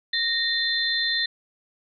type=tone cluster; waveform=sine; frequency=1852 / 3572 / 4100 Hz; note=A#6 / A7 / C8; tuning=-12 / +25 / -36 cents; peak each=-26 dBFS; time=0.13-1.26 s; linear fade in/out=5 ms; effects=none